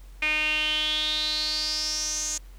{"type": "tone with band-pass filter sweep", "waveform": "sawtooth", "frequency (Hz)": 306.4, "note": "D#4", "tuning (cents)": -27, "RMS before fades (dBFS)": -27, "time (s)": [0.22, 2.38], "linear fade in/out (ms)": 5, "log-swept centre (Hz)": [2400, 6800], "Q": 8, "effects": ["added 45 Hz sine -42 dBFS peak until 2.58 s", "pink hiss -58 dBFS RMS until 2.58 s"]}